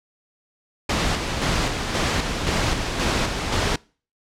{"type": "noise with tremolo", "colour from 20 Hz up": "pink", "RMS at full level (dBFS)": -21, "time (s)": [0.89, 3.76], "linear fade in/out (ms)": 5, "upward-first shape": "square", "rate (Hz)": 1.9, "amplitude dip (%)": 40, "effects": ["noise-tail reverb RT60 0.4 s tail -25 dB re dry", "low-pass 6000 Hz 12 dB/octave"]}